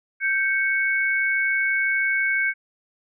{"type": "tone pair together", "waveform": "sine", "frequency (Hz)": [1565.4, 2217], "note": ["G6", "C#7"], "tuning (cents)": [-3, 0], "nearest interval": "tritone", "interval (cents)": 603, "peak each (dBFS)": -22, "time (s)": [0.2, 2.54], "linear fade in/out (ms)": 50, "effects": []}